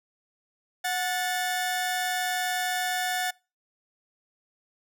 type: tone pair together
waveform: sawtooth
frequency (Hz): 733.2 / 1756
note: F#5 / A6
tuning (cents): -16 / -4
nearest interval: octave + minor third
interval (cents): 1512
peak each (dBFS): -24 / -27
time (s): 0.84-3.31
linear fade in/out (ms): 10
effects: noise-tail reverb RT60 0.3 s tail -25 dB re dry